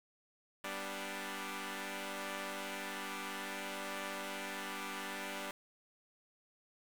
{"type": "chord", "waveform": "5% pulse", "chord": "G major", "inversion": "none", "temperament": "equal", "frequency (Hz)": [196, 246.9, 293.7], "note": ["G3", "B3", "D4"], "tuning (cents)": [0, 0, 0], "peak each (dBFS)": [-33, -36, -33], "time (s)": [0.64, 5.51], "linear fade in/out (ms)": 2, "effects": ["9-bit"]}